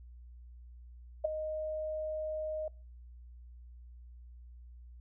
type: tone with ADSR envelope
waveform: sine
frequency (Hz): 621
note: D#5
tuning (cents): -3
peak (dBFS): -23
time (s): 1.24-2.68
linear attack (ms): 11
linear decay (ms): 8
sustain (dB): -11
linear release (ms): 3
effects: noise-tail reverb RT60 0.4 s tail -26 dB re dry + added 60 Hz sine -49 dBFS peak until 5 s